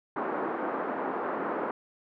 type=band-pass noise; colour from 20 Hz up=pink; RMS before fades=-32 dBFS; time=0.16-1.71 s; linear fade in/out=2 ms; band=270 to 1400 Hz; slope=24 dB/octave; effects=none